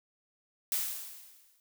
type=noise with exponential decay; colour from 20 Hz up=blue; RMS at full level=-29 dBFS; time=0.72-1.6 s; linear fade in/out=1 ms; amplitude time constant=190 ms; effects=none